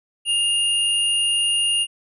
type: tone pair together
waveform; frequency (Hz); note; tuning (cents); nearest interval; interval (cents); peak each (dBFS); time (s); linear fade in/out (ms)
sine; 2824 / 9499; F7 / D9; +19 / +19; octave + major sixth; 2100; -18 / -24; 0.25-1.87; 50
effects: none